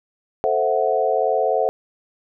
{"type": "chord", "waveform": "sine", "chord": "F# half-diminished seventh", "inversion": "first", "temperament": "equal", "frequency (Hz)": [440, 523.3, 659.3, 740], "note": ["A4", "C5", "E5", "F#5"], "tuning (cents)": [0, 0, 0, 0], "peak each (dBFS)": -22, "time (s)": [0.44, 1.69], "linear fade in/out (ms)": 0, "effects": []}